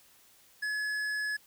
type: tone with hard clipping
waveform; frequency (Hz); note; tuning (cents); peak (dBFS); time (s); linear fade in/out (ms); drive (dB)
sine; 1700; G#6; +40; -32; 0.62-1.37; 10; 9
effects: white hiss -61 dBFS RMS until 1.46 s